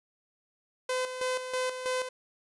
sawtooth tone with tremolo, 510 Hz, C5, 44 cents flat, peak -24 dBFS, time 0.89-2.09 s, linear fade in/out 5 ms, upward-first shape square, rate 3.1 Hz, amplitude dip 60%, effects resampled to 24000 Hz

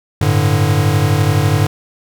square chord, G suspended second, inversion none, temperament equal, 98 / 110 / 146.83 Hz, G2 / A2 / D3, 0 / 0 / 0 cents, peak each -16 / -17 / -16 dBFS, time 0.21-1.67 s, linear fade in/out 5 ms, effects none

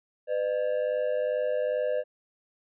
triangle ring-modulated tone, 554.4 Hz, C#5, in tune, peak -20 dBFS, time 0.27-2.04 s, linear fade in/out 50 ms, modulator 51.2 Hz, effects resampled to 8000 Hz

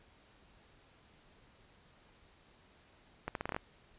accelerating click train, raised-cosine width 0.5 ms, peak -21 dBFS, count 8, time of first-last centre 3.28-3.565 s, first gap 72 ms, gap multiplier 0.8, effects pink hiss -64 dBFS RMS until 3.98 s + resampled to 8000 Hz

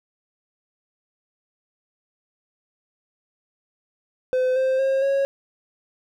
triangle tone with pitch steps, 511 / 523.5 / 536.4 / 549.6 Hz, C5 / C5 / C5 / C#5, -41 / +1 / +43 / -15 cents, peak -16 dBFS, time 4.33-5.25 s, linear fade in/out 0 ms, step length 230 ms, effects none

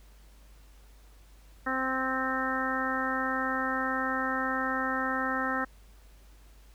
harmonic tone, 261.6 Hz, C4, in tune, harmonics 1 / 2 / 3 / 4 / 5 / 6 / 7, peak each -34 / -37 / -37 / -37 / -33 / -36 / -34 dBFS, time 1.66-5.65 s, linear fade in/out 10 ms, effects added 50 Hz sine -52 dBFS peak until 6.74 s + pink hiss -62 dBFS RMS until 6.74 s

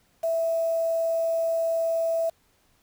sine tone with quantisation, 659.3 Hz, E5, in tune, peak -22 dBFS, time 0.23-2.3 s, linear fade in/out 10 ms, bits 7, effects pink hiss -65 dBFS RMS until 2.82 s

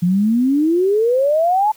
sine exponential sweep, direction up, 170.2 to 880 Hz, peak -12 dBFS, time 0.02-1.72 s, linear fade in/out 10 ms, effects white hiss -48 dBFS RMS until 1.76 s

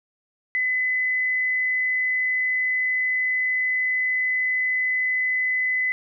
sine tone with frequency modulation, 2015 Hz, B6, 34 cents sharp, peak -20 dBFS, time 0.55-5.92 s, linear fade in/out 0 ms, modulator 73.2 Hz, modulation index 0.22, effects none

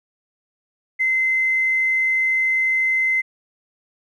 triangle tone with tanh clipping, 2063 Hz, C7, 25 cents flat, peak -16 dBFS, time 0.99-3.22 s, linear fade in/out 20 ms, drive 3 dB, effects none

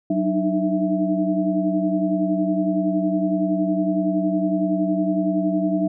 sine tone cluster, 186.4 / 300.4 / 311.2 / 660 Hz, F#3 / D4 / D#4 / E5, +13 / +39 / 0 / +2 cents, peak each -23 / -22 / -26 / -25 dBFS, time 0.1-5.88 s, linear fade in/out 5 ms, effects none

